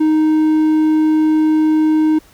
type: tone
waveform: triangle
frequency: 311.1 Hz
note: D#4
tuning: in tune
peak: -8 dBFS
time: 0-2.19 s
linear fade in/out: 10 ms
effects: pink hiss -48 dBFS RMS until 2.33 s